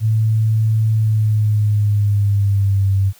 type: tone with pitch glide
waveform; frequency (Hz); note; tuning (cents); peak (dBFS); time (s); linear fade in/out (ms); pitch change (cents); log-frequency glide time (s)
sine; 110 to 97.43; A2 to G2; 0 to -10; -12; 0-3.13; 50; -210; 0.92-2.92
effects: white hiss -48 dBFS RMS until 3.19 s